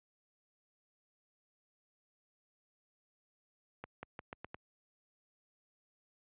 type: accelerating click train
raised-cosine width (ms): 0.5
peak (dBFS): -28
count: 6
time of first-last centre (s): 3.84-4.545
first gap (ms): 190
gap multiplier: 0.85
effects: high-pass 60 Hz 12 dB/octave + resampled to 8000 Hz